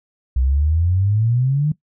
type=exponential sweep; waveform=sine; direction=up; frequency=61.74 to 155.56 Hz; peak=-14 dBFS; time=0.36-1.72 s; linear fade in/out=5 ms; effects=noise-tail reverb RT60 0.1 s tail -19 dB re dry